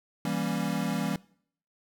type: chord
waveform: square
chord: E diminished seventh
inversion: none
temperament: equal with one note detuned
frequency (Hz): 164.81 / 196 / 235.5 / 277.2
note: E3 / G3 / Bb3 / Db4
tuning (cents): 0 / 0 / +18 / 0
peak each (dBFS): -34 / -33 / -34 / -36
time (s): 0.25-1.16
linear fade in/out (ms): 2
effects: noise-tail reverb RT60 0.6 s tail -22 dB re dry